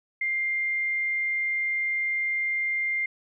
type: tone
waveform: sine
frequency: 2100 Hz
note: C7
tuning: 6 cents sharp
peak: -24 dBFS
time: 0.21-3.06 s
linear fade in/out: 5 ms
effects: none